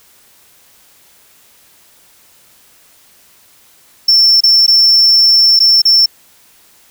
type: tone with dropouts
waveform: triangle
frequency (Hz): 5390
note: E8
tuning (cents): +38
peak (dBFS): -4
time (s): 4.08-6.06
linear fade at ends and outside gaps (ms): 5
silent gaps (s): 4.406-4.435 / 4.665-4.678 / 5.592-5.602 / 5.819-5.853
effects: white hiss -47 dBFS RMS until 6.9 s